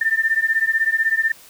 sine beating tone pair, 1786 / 1802 Hz, A6 / A6, +25 / +41 cents, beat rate 16 Hz, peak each -19 / -19 dBFS, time 0.01-1.32 s, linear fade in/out 5 ms, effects white hiss -46 dBFS RMS until 1.49 s

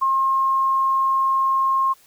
sine tone with ADSR envelope, 1070 Hz, C6, 38 cents sharp, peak -14 dBFS, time 0.01-1.94 s, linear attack 19 ms, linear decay 9 ms, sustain -2 dB, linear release 22 ms, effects white hiss -54 dBFS RMS until 2.06 s

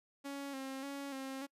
sawtooth tone with vibrato, 273.2 Hz, C#4, 25 cents flat, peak -37 dBFS, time 0.24-1.47 s, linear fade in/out 20 ms, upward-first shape square, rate 1.7 Hz, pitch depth 38 cents each way, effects noise-tail reverb RT60 0.1 s tail -25 dB re dry + resampled to 32000 Hz

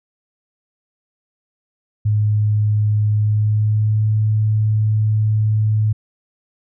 sine tone with pitch glide, 105.7 to 107.67 Hz, G#2 to A2, +31 to -37 cents, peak -13 dBFS, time 2.05-5.93 s, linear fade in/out 10 ms, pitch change +32 cents, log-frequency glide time 3.13-4.06 s, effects none

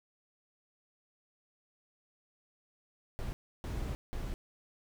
brown noise bursts at uneven times, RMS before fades -37 dBFS, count 3, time 3.19-3.33 / 3.64-3.95 / 4.13-4.34 s, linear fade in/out 0 ms, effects none

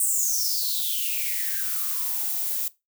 violet noise with high-pass filter sweep, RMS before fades -26 dBFS, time 0-2.68 s, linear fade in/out 2 ms, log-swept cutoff 8600 to 500 Hz, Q 9.1, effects noise-tail reverb RT60 0.2 s tail -18 dB re dry

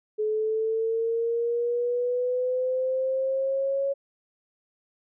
sine linear sweep, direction up, 426.7 to 554.4 Hz, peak -23 dBFS, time 0.18-3.94 s, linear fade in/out 20 ms, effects none

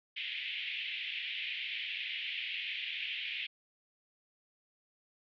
white band-pass noise, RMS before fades -39 dBFS, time 0.16-3.47 s, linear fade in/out 10 ms, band 2100 to 3300 Hz, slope 48 dB/octave, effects none

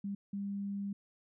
sine tone bursts at uneven times, 200 Hz, G3, 35 cents sharp, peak -35 dBFS, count 2, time 0.04-0.15 / 0.33-0.93 s, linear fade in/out 5 ms, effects none

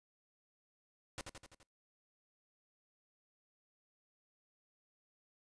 pink noise with echo, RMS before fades -43 dBFS, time 1.18-1.21 s, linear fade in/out 0 ms, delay 84 ms, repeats 5, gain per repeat -4 dB, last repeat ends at 1.63 s, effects noise-tail reverb RT60 0.2 s tail -25 dB re dry + resampled to 22050 Hz

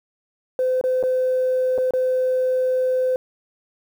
sine tone with dropouts, 512 Hz, C5, 38 cents flat, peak -16 dBFS, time 0.59-3.16 s, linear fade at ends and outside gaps 1 ms, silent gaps 0.812-0.839 / 1.028-1.036 / 1.779-1.784 / 1.908-1.936 s, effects tanh soft clip ceiling -13 dBFS + 8-bit

